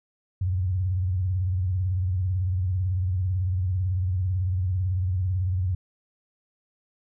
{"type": "tone with vibrato", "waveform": "sine", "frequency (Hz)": 92, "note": "F#2", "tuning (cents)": -9, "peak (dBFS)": -22, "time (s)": [0.41, 5.75], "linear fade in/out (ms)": 5, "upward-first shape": "triangle", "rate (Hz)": 18, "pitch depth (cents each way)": 140, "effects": []}